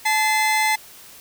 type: tone pair together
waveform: 40% pulse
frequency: 866 / 2060 Hz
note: A5 / C7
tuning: -28 / -28 cents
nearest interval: octave + minor third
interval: 1500 cents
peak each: -19 dBFS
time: 0.05-0.76 s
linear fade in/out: 10 ms
effects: white hiss -44 dBFS RMS until 1.2 s